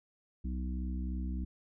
harmonic tone, 63.3 Hz, B1, 43 cents sharp, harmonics 1 / 3 / 4 / 5, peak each -34 / -41 / -45 / -48 dBFS, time 0.44-1.45 s, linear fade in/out 10 ms, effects none

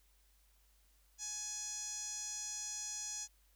sawtooth tone with band-pass filter, 840 Hz, G#5, 19 cents sharp, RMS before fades -43 dBFS, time 1.18-3.28 s, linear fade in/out 50 ms, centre 6400 Hz, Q 9.3, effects added 50 Hz sine -68 dBFS peak until 3.55 s + white hiss -73 dBFS RMS until 3.55 s

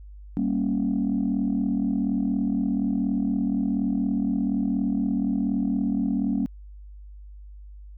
sine chord, G diminished, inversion none, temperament equal, 196 / 233.1 / 277.2 Hz, G3 / Bb3 / Db4, 0 / 0 / 0 cents, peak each -25 dBFS, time 0.37-6.46 s, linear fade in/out 0 ms, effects tanh soft clip ceiling -16 dBFS + added 50 Hz sine -40 dBFS peak until 7.97 s

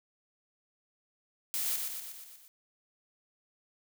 blue noise with echo, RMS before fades -33 dBFS, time 1.54-1.76 s, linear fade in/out 0 ms, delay 120 ms, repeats 6, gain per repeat -4 dB, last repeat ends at 2.48 s, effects none

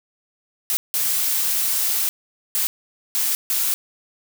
blue noise bursts at uneven times, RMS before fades -21 dBFS, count 5, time 0.7-0.77 / 0.94-2.09 / 2.55-2.67 / 3.15-3.35 / 3.5-3.74 s, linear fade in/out 0 ms, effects none

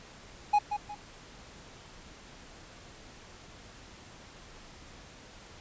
triangle tone with echo, 830.6 Hz, G#5, in tune, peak -18 dBFS, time 0.53-0.59 s, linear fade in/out 10 ms, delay 180 ms, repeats 2, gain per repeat -9 dB, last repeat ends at 0.95 s, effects pink hiss -51 dBFS RMS until 5.6 s + resampled to 16000 Hz

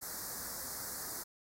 white band-stop noise, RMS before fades -42 dBFS, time 0.01-1.24 s, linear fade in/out 20 ms, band 1900 to 4400 Hz, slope 48 dB/octave, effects AAC 48 kbps

